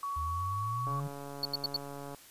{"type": "tone", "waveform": "sine", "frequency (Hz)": 1123, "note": "C#6", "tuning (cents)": 22, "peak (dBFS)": -33, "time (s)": [0.03, 1], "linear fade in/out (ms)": 2}
{"type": "exponential sweep", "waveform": "sine", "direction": "up", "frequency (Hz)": [74.2, 150], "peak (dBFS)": -35, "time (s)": [0.16, 1.08], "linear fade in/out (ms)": 10}
{"type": "click train", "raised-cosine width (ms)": 1, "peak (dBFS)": -30, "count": 181, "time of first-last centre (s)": [0.87, 2.147], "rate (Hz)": 141}
{"type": "tone bursts", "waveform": "triangle", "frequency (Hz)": 4435, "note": "C#8", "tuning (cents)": 0, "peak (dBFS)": -27, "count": 4, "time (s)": [1.43, 1.764], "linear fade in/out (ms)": 2, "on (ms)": 22, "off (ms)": 82}
{"effects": ["white hiss -55 dBFS RMS until 2.3 s", "resampled to 32000 Hz"]}